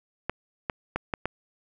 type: clicks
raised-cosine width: 0.5 ms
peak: -12 dBFS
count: 5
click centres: 0.296 / 0.698 / 0.96 / 1.138 / 1.256 s
effects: none